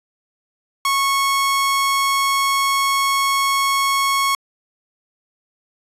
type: tone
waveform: sawtooth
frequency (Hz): 1100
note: C#6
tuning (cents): -14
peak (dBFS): -12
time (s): 0.85-4.35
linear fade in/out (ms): 2
effects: resampled to 32000 Hz